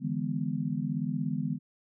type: chord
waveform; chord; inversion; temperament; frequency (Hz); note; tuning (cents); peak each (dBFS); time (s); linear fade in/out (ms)
sine; E dominant seventh; third; just; 148.33 / 164.81 / 206 / 247.2; D3 / E3 / G#3 / B3; +18 / 0 / -14 / +2; -34; 0-1.59; 50
effects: none